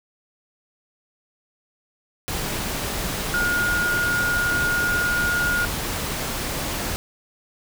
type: tone in noise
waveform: sine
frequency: 1431 Hz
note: F6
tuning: 42 cents sharp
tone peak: -20 dBFS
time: 3.34-5.65 s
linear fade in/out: 0 ms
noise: pink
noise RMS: -27 dBFS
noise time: 2.28-6.96 s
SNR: +4 dB
effects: none